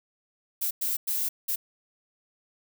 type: noise bursts at uneven times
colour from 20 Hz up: violet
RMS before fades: -28 dBFS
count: 4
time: 0.61-0.71 / 0.81-0.97 / 1.07-1.29 / 1.48-1.56 s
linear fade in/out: 10 ms
effects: none